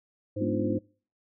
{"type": "harmonic tone", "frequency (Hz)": 103.83, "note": "G#2", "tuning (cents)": 0, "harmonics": [1, 3, 5], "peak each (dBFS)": [-34, -34, -34], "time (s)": [0.36, 0.79], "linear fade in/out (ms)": 10}
{"type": "chord", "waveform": "sine", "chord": "G# diminished seventh", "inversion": "none", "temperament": "equal with one note detuned", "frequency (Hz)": [207.7, 247.9, 293.7, 349.2], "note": ["G#3", "B3", "D4", "F4"], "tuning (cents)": [0, 7, 0, 0], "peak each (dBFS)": -32, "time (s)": [0.4, 0.78], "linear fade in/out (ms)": 10}
{"effects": ["noise-tail reverb RT60 0.4 s tail -24 dB re dry"]}